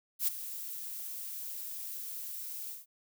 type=noise with ADSR envelope; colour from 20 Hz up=violet; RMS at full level=-27 dBFS; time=0.19-2.86 s; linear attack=85 ms; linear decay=14 ms; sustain=-14 dB; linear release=170 ms; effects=none